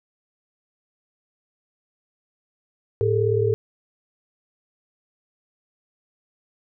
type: tone cluster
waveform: sine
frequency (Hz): 108.8 / 408.7 / 447.2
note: A2 / G#4 / A4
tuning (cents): -19 / -28 / +28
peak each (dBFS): -22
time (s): 3.01-3.54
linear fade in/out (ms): 0
effects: none